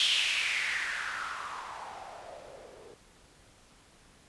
violet noise with low-pass filter sweep, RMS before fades -34 dBFS, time 0-2.94 s, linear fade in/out 2 ms, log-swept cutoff 3300 to 410 Hz, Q 4.6, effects pink hiss -59 dBFS RMS until 4.28 s + resampled to 24000 Hz

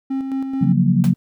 triangle tone with tremolo, 267.8 Hz, C4, 40 cents sharp, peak -17 dBFS, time 0.1-0.73 s, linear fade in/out 10 ms, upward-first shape square, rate 4.6 Hz, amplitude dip 40%
sine chord, Gb major seventh, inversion second, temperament equal, 138.59 / 174.61 / 185 / 233.1 Hz, Db3 / F3 / Gb3 / Bb3, 0 / 0 / 0 / 0 cents, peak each -18 / -18 / -17 / -20 dBFS, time 0.61-1.14 s, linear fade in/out 10 ms
pink noise with exponential decay, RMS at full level -27 dBFS, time 1.04-1.16 s, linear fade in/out 0 ms, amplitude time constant 24 ms
effects none

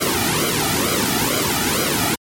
pink noise with flanger, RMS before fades -19 dBFS, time 0-2.16 s, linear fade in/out 20 ms, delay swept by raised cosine 1.1 to 1.92 ms, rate 2.2 Hz, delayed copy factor -1, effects high-pass 80 Hz 12 dB/octave + MP3 64 kbps

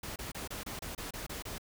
pink noise bursts, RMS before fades -41 dBFS, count 10, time 0.03-1.582 s, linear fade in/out 5 ms, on 130 ms, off 28 ms, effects none

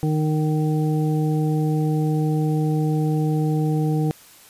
harmonic tone, 154.2 Hz, D#3, 15 cents flat, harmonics 1 / 2 / 3 / 5, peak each -19 / -25 / -29 / -33 dBFS, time 0.03-4.11 s, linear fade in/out 0 ms, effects white hiss -48 dBFS RMS until 4.49 s + resampled to 32000 Hz

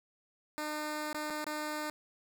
10% pulse tone with dropouts, 303 Hz, D#4, 46 cents flat, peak -27 dBFS, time 0.58-1.9 s, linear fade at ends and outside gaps 0 ms, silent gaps 1.129-1.145 / 1.3-1.306 / 1.443-1.466 s, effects none

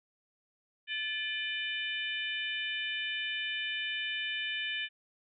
harmonic tone with a mistuned harmonic, 600 Hz, D5, 37 cents sharp, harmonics 3 / 4 / 5 / 6, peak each -37 / -38 / -37 / -43 dBFS, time 0.87-4.89 s, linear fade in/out 50 ms, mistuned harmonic 3, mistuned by -60 cents, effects none

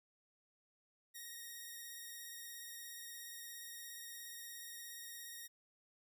5% pulse tone with vibrato, 1872 Hz, A#6, 7 cents sharp, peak -38 dBFS, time 1.14-5.48 s, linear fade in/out 20 ms, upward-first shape sine, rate 17 Hz, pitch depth 22 cents each way, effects none

